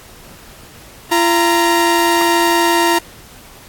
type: tone pair together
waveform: sawtooth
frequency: 341 / 932.3 Hz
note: F4 / A#5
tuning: -41 / 0 cents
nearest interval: octave + perfect fourth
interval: 1741 cents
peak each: -10 dBFS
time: 1.11-2.99 s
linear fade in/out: 10 ms
effects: pink hiss -40 dBFS RMS until 3.68 s + AAC 64 kbps